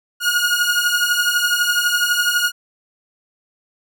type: beating tone pair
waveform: sawtooth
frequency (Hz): 1433 / 1445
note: F6 / F#6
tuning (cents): +44 / -41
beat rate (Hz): 12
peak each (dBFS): -15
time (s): 0.2-2.52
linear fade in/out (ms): 50
effects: none